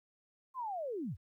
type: linear sweep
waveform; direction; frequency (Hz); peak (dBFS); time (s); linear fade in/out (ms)
sine; down; 1074 to 57.8; -36; 0.54-1.17; 50
effects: 13-bit